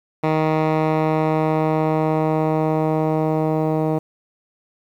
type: tone with low-pass filter sweep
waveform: 10% pulse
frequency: 156.7 Hz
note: D#3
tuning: 13 cents sharp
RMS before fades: -19 dBFS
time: 0.23-3.99 s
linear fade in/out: 10 ms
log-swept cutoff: 2000 to 690 Hz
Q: 0.72
effects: 8-bit